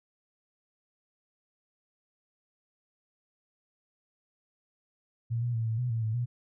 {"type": "tone with pitch steps", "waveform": "sine", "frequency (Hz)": [116.3, 120.5, 113.6, 112, 124, 113.9, 109.8, 121.3], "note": ["A#2", "B2", "A#2", "A2", "B2", "A#2", "A2", "B2"], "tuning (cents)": [-4, -42, -44, 31, 7, -40, -3, -31], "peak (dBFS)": -27, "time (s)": [5.3, 6.26], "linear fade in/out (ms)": 20, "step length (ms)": 120, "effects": []}